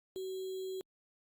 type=tone with sample-and-hold; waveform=sine; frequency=377.3 Hz; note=F#4; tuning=34 cents sharp; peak=-37 dBFS; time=0.16-0.81 s; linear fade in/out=0 ms; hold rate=3675 Hz; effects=Opus 48 kbps